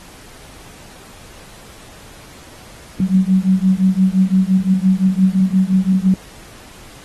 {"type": "beating tone pair", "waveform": "sine", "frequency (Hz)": [185.5, 191.3], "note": ["F#3", "G3"], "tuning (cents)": [5, -42], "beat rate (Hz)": 5.8, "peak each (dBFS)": -14, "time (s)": [3, 6.14], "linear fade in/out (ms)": 2, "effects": ["pink hiss -41 dBFS RMS until 7.04 s", "AAC 32 kbps"]}